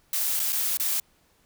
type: noise with dropouts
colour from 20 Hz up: blue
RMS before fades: -26 dBFS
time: 0.13-1 s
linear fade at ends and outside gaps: 2 ms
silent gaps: 0.395-0.399 / 0.524-0.528 / 0.772-0.798 s
effects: pink hiss -64 dBFS RMS until 1.45 s